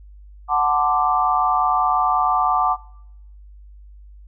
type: chord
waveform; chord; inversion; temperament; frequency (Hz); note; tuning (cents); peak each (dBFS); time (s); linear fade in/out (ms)
sine; D dominant seventh; first; equal with one note detuned; 740 / 880 / 1029.1 / 1174.7; F#5 / A5 / C6 / D6; 0 / 0 / -29 / 0; -20 / -22 / -25 / -19; 0.48-2.77; 50
effects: noise-tail reverb RT60 0.8 s tail -22 dB re dry + added 50 Hz sine -40 dBFS peak until 4.27 s